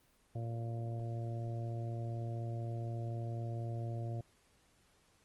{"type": "harmonic tone", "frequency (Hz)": 115.9, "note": "A#2", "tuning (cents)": -10, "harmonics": [1, 2, 3, 4, 5, 6], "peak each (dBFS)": [-37, -52, -49, -55, -51, -51], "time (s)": [0.35, 4.21], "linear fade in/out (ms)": 5, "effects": ["pink hiss -70 dBFS RMS until 5.24 s", "Opus 24 kbps"]}